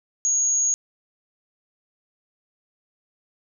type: tone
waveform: sine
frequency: 6645 Hz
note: G#8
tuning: in tune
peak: -18 dBFS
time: 0.25-0.74 s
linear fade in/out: 0 ms
effects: none